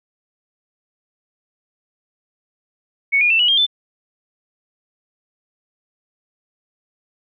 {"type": "tone with pitch steps", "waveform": "sine", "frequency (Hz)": [2219, 2434, 2670, 2928, 3211, 3522], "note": ["C#7", "D#7", "E7", "F#7", "G7", "A7"], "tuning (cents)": [1, -39, 22, -19, 41, 1], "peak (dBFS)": -12, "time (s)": [3.12, 3.666], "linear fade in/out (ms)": 20, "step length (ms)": 91, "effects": []}